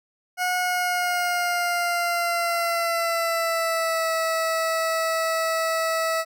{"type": "tone with pitch glide", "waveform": "20% pulse", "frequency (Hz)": [726, 650.5], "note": ["F#5", "E5"], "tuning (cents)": [-33, -23], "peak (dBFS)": -17, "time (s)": [0.37, 6.25], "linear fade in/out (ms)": 50, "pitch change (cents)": -190, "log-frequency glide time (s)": [0.59, 4.11], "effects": []}